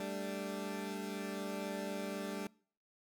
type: chord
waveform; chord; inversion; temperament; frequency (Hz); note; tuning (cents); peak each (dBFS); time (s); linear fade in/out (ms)
20% pulse; G suspended second; none; equal; 196 / 220 / 293.7; G3 / A3 / D4; 0 / 0 / 0; -37 / -40 / -39; 0-2.47; 2
effects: noise-tail reverb RT60 0.5 s tail -24 dB re dry